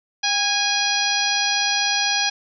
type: harmonic tone with a mistuned harmonic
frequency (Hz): 824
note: G#5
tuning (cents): -14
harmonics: 1 / 2 / 3 / 4 / 5 / 6 / 7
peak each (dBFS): -26 / -26 / -26 / -26 / -26 / -26 / -26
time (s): 0.23-2.3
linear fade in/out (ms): 10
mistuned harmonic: 1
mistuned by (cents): -44
effects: none